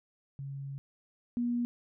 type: tone pair in turn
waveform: sine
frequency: 138.2 / 240.2 Hz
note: C#3 / B3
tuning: -5 / -48 cents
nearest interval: minor seventh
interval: 957 cents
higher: second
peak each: -37 / -28 dBFS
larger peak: second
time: 0.39-0.78 / 1.37-1.65 s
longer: first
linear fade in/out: 0 ms
effects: none